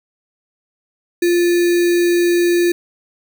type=tone with sample-and-hold; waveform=sine; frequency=347.6 Hz; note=F4; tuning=8 cents flat; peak=-11 dBFS; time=1.22-2.72 s; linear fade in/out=5 ms; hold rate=2100 Hz; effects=none